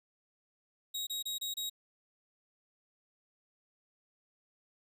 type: tone bursts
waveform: sawtooth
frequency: 3800 Hz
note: A#7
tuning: 33 cents sharp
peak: -32 dBFS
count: 5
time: 0.94-1.698 s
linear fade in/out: 10 ms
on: 130 ms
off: 27 ms
effects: none